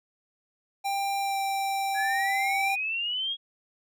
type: tone with pitch glide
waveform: square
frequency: 792 to 783.8 Hz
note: G5 to G5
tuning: +18 to 0 cents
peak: -27 dBFS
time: 0.84-2.76 s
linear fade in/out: 20 ms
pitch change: -18 cents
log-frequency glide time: 1.2-1.37 s
type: exponential sweep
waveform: sine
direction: up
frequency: 1661.2 to 3322 Hz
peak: -27 dBFS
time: 1.94-3.37 s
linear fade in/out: 50 ms
effects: none